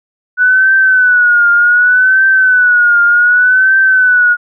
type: tone with vibrato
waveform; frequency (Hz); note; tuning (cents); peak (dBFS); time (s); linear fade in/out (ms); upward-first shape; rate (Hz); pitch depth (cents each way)
sine; 1480; F#6; 0; -5; 0.37-4.37; 50; triangle; 0.66; 93
effects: none